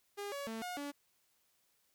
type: tone with pitch steps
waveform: sawtooth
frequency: 405.9 / 564 / 224 / 719 / 286.4 Hz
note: G#4 / C#5 / A3 / F#5 / D4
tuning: -40 / +30 / +31 / -50 / -43 cents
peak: -36 dBFS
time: 0.17-0.92 s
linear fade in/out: 20 ms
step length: 150 ms
effects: white hiss -75 dBFS RMS until 1.94 s